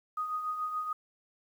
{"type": "tone with tremolo", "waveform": "sine", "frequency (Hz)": 1244.5, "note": "D#6", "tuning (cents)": 0, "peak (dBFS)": -29, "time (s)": [0.17, 0.93], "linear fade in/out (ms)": 5, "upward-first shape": "triangle", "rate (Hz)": 7, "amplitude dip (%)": 55, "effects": ["10-bit"]}